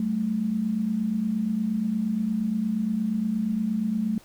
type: tone pair together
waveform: sine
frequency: 191.48 / 220 Hz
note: G3 / A3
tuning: -40 / 0 cents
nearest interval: major second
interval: 240 cents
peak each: -29 / -24 dBFS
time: 0-4.18 s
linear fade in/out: 2 ms
effects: pink hiss -54 dBFS RMS until 4.24 s